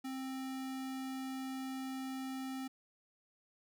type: tone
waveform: square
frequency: 263.6 Hz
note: C4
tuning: 13 cents sharp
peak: -40 dBFS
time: 0.04-2.68 s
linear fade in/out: 10 ms
effects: none